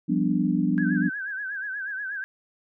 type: chord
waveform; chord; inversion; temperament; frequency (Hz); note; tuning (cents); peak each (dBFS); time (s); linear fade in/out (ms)
sine; G dominant seventh; third; equal; 174.61 / 196 / 246.9 / 293.7; F3 / G3 / B3 / D4; 0 / 0 / 0 / 0; -26; 0.08-1.1; 20
type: tone with vibrato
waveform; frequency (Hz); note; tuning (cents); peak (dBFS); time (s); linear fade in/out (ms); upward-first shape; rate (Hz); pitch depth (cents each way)
sine; 1600; G6; +35; -29; 0.78-2.24; 0; sine; 8.3; 97
effects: none